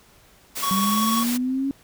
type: high-pass noise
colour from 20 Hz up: white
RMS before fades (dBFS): -29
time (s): 0.55-1.38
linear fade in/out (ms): 20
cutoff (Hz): 130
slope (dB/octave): 96
type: tone with tremolo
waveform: square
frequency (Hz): 1116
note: C#6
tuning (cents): +11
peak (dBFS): -21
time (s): 0.62-1.24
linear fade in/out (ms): 20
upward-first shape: sine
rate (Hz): 20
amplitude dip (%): 45
type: linear sweep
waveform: sine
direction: up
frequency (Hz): 189.8 to 277.2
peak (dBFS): -21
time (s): 0.71-1.71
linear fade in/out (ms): 0
effects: pink hiss -54 dBFS RMS until 1.83 s